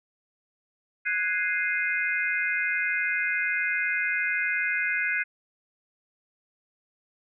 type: chord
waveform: sine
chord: Ab dominant seventh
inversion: third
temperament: equal with one note detuned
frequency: 1480 / 1651.7 / 2093 / 2489 Hz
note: Gb6 / Ab6 / C7 / Eb7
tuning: 0 / -10 / 0 / 0 cents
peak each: -30 / -30 / -28 / -31 dBFS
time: 1.05-5.24 s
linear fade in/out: 20 ms
effects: none